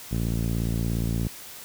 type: tone with low-pass filter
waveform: 5% pulse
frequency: 57.1 Hz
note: A#1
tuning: 35 cents flat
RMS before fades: -26 dBFS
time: 0.11-1.28 s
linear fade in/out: 10 ms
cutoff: 170 Hz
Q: 0.93
effects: white hiss -42 dBFS RMS until 1.64 s